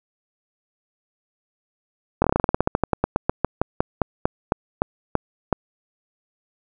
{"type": "slowing click train", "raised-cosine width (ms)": 1, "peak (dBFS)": -3, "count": 27, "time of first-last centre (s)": [2.22, 5.527], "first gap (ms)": 22, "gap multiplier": 1.12, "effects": []}